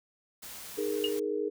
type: noise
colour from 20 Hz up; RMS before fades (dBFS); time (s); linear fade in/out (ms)
white; -44; 0.42-1.2; 10
type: chord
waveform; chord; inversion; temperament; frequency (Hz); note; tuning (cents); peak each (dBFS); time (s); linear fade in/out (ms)
sine; D# suspended fourth; none; equal; 311.1 / 415.3 / 466.2; D#4 / G#4 / A#4; 0 / 0 / 0; -36 / -31 / -34; 0.77-1.5; 20
type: tone with exponential decay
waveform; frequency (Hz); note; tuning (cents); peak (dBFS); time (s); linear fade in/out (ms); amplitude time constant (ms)
sine; 2855; F7; +37; -24; 1.04-1.14; 2; 20
effects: none